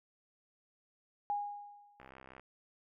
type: tone with exponential decay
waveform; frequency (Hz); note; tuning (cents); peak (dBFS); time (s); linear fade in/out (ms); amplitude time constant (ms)
sine; 820; G#5; -22; -30; 1.3-2.09; 0; 170
type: click train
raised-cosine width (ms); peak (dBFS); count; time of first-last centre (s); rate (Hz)
0.5; -37; 27; 2-2.396; 65.6
effects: none